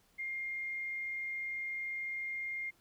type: tone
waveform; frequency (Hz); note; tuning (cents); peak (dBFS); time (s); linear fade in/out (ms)
sine; 2119; C7; +21; -36; 0.18-2.71; 20
effects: pink hiss -69 dBFS RMS until 2.8 s